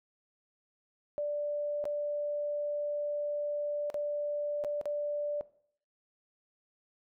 sine tone with dropouts, 587 Hz, D5, 1 cent flat, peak -30 dBFS, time 1.18-5.41 s, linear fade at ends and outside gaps 0 ms, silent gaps 1.841-1.854 / 3.901-3.943 / 4.639-4.647 / 4.813-4.856 s, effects noise-tail reverb RT60 0.6 s tail -18 dB re dry

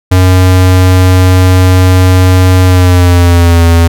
square tone with pitch glide, 92.2 to 84.06 Hz, F#2 to E2, -6 to +34 cents, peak -3 dBFS, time 0.11-3.88 s, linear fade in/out 10 ms, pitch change -160 cents, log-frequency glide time 2.64-3.64 s, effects none

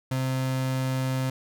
35% pulse tone, 130.81 Hz, C3, in tune, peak -23 dBFS, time 0.11-1.3 s, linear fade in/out 5 ms, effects none

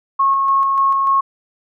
sine tone with tremolo, 1091 Hz, C#6, 28 cents flat, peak -11 dBFS, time 0.19-1.21 s, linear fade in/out 10 ms, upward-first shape square, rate 3.4 Hz, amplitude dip 25%, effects none

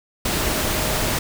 sine tone in noise, 621 Hz, D#5, 3 cents flat, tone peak -32 dBFS, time 0.43-1.13 s, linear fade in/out 5 ms, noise pink, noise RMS -22 dBFS, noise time 0.25-1.19 s, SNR -13 dB, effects none

